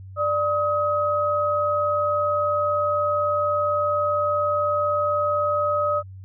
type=tone pair together; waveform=sine; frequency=590.7 / 1267 Hz; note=D5 / D#6; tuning=+10 / +31 cents; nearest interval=octave + minor second; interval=1321 cents; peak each=-22 dBFS; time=0.16-6.03 s; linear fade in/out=50 ms; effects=added 95 Hz sine -37 dBFS peak until 6.24 s